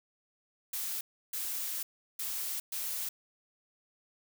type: noise bursts at uneven times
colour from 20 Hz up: blue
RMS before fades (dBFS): -36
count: 4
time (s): 0.73-1.01 / 1.33-1.83 / 2.19-2.6 / 2.72-3.09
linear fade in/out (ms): 5
effects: none